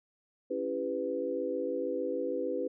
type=chord; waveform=sine; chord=C# half-diminished seventh; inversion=none; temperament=just; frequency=277.2 / 332.6 / 399.1 / 498.9 Hz; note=C#4 / E4 / G4 / B4; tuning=0 / +16 / +31 / +17 cents; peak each=-38 / -38 / -37 / -33 dBFS; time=0.5-2.68 s; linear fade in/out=10 ms; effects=none